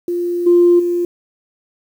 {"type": "tone with level steps", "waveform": "sine", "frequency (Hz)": 349.2, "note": "F4", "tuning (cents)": 0, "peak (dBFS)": [-16, -6, -14], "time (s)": [0.08, 1.05], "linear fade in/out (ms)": 2, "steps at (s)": [0.46, 0.79], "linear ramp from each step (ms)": 10, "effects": ["tanh soft clip ceiling -2 dBFS", "7-bit"]}